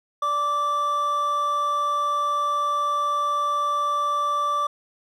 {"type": "tone pair together", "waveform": "triangle", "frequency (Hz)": [584, 1168], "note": ["D5", "D6"], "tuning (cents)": [-10, -10], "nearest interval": "octave", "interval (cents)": 1200, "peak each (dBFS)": [-31, -19], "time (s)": [0.22, 4.67], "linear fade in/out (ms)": 5, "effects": []}